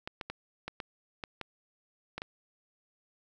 clicks, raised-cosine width 0.3 ms, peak -21 dBFS, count 9, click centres 0.075 / 0.212 / 0.3 / 0.68 / 0.802 / 1.238 / 1.413 / 2.18 / 2.219 s, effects 10-bit

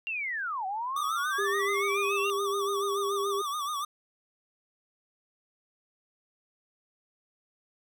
sine linear two-way sweep, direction down then up, 2794 to 739 to 2794 Hz, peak -30 dBFS, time 0.07-2.3 s, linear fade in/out 0 ms, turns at 0.66 s
square tone with vibrato, 1174.7 Hz, D6, in tune, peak -31 dBFS, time 0.96-3.85 s, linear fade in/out 5 ms, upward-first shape sine, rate 7 Hz, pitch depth 94 cents each way
sine tone, 399.1 Hz, G4, 31 cents sharp, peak -29 dBFS, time 1.38-3.42 s, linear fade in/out 10 ms
effects none

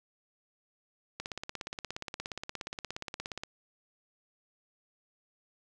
click train, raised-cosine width 0.2 ms, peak -20 dBFS, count 39, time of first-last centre 1.2-3.435 s, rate 17 Hz, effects none

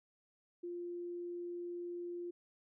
sine tone, 349.2 Hz, F4, in tune, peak -40 dBFS, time 0.63-2.31 s, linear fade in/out 10 ms, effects none

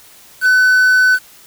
triangle tone with quantisation, 1507 Hz, F#6, 31 cents sharp, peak -6 dBFS, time 0.41-1.19 s, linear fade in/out 50 ms, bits 5, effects white hiss -43 dBFS RMS until 1.46 s

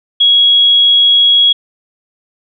sine tone, 3322 Hz, G#7, in tune, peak -5 dBFS, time 0.2-1.53 s, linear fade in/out 10 ms, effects none

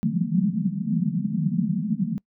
white band-pass noise, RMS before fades -24 dBFS, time 0.03-2.18 s, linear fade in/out 0 ms, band 150 to 230 Hz, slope 96 dB/octave, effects noise-tail reverb RT60 0.1 s tail -25 dB re dry

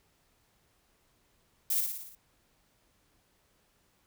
violet noise with echo, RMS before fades -29 dBFS, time 1.7-1.81 s, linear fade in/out 5 ms, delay 57 ms, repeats 6, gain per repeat -4 dB, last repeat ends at 2.152 s, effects pink hiss -70 dBFS RMS until 4.06 s

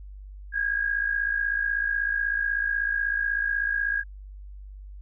sine tone with amplitude modulation, 1636 Hz, G#6, 26 cents flat, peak -20 dBFS, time 0.52-4.04 s, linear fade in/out 50 ms, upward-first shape sine, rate 56.2 Hz, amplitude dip 70%, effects added 49 Hz sine -39 dBFS peak until 5.01 s

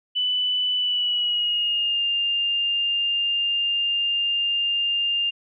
sine tone with pitch glide, 2988 to 2804 Hz, F#7 to F7, +16 to +6 cents, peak -20 dBFS, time 0.15-5.31 s, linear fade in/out 20 ms, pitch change -110 cents, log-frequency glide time 0.76-2.04 s, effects none

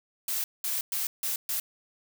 blue noise bursts at uneven times, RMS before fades -30 dBFS, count 5, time 0.28-0.44 / 0.64-0.81 / 0.92-1.07 / 1.23-1.36 / 1.49-1.6 s, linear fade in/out 2 ms, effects none

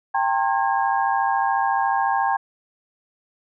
sine tone cluster, 791 / 905 / 1068 / 1634 Hz, G5 / A5 / C6 / G#6, +15 / +48 / +35 / -29 cents, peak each -21 / -23 / -26 / -28 dBFS, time 0.14-2.37 s, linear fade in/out 10 ms, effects none

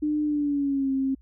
sine tone with pitch glide, 300.6 to 267.8 Hz, D4 to C4, +40 to +40 cents, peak -22 dBFS, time 0.02-1.15 s, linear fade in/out 10 ms, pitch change -200 cents, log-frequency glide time 0.24-0.92 s, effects added 60 Hz sine -51 dBFS peak until 1.21 s

